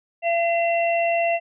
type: harmonic tone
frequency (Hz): 679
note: F5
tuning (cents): -49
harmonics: 1 / 3 / 4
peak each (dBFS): -19 / -30 / -26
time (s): 0.22-1.4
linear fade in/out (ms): 50
effects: none